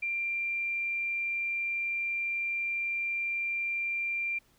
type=tone; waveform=sine; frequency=2374 Hz; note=D7; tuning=18 cents sharp; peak=-29 dBFS; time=0.02-4.39 s; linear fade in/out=10 ms; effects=pink hiss -66 dBFS RMS until 4.58 s